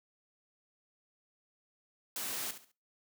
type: noise with echo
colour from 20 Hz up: white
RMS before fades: -38 dBFS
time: 2.16-2.51 s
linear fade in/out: 2 ms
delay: 69 ms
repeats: 3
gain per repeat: -11 dB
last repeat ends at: 2.717 s
effects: noise-tail reverb RT60 0.3 s tail -20 dB re dry + high-pass 150 Hz 12 dB/octave